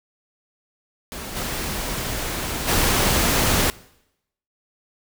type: noise with level steps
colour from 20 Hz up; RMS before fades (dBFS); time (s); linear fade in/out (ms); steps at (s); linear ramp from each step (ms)
pink; -33 / -27 / -19; 1.12-3.7; 0; 1.35 / 2.67; 20
effects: noise-tail reverb RT60 0.8 s tail -21 dB re dry